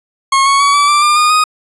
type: tone with pitch steps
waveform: 40% pulse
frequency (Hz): 1086 / 1107.5 / 1129.5 / 1151.9 / 1174.8 / 1198.1 / 1221.8 / 1246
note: C#6 / C#6 / C#6 / D6 / D6 / D6 / D#6 / D#6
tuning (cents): -36 / -2 / +32 / -34 / 0 / +34 / -32 / +2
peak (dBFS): -7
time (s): 0.32-1.44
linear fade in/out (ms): 5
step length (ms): 140
effects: resampled to 24000 Hz + 8-bit